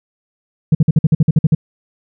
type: tone bursts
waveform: sine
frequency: 155.56 Hz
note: D#3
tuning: in tune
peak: -4 dBFS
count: 11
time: 0.72-1.549 s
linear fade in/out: 5 ms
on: 29 ms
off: 51 ms
effects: tanh soft clip ceiling -4 dBFS